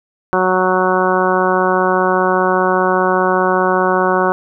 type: harmonic tone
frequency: 185 Hz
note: F#3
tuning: in tune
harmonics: 1 / 2 / 3 / 4 / 5 / 6 / 7 / 8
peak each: -22 / -17 / -19 / -20 / -20 / -19 / -23 / -21 dBFS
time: 0.33-4.32 s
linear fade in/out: 0 ms
effects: none